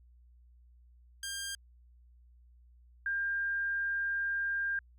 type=tone pair in turn; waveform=10% pulse / sine; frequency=1600 / 1600 Hz; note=G6 / G6; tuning=+35 / +35 cents; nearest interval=unison; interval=0 cents; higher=neither; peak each=-28 / -30 dBFS; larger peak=first; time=1.23-1.55 / 3.06-4.79 s; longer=second; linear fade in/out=2 ms; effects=added 60 Hz sine -57 dBFS peak until 4.98 s